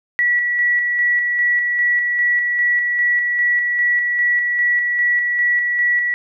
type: tone with tremolo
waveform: sine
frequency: 1940 Hz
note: B6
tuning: 31 cents flat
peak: -13 dBFS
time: 0.19-6.14 s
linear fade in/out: 0 ms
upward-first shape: square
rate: 2.5 Hz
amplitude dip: 30%
effects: none